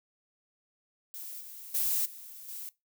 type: noise with level steps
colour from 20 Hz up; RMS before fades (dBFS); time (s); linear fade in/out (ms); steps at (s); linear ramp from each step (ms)
violet; -42 / -46 / -29 / -47 / -41; 1.14-2.69; 0; 1.4 / 1.74 / 2.05 / 2.48; 10
effects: noise-tail reverb RT60 0.2 s tail -20 dB re dry